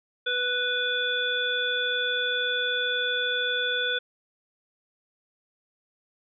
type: harmonic tone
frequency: 493.9 Hz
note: B4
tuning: in tune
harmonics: 1 / 3 / 5 / 7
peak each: -32 / -27 / -38 / -28 dBFS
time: 0.26-3.99 s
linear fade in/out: 10 ms
effects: none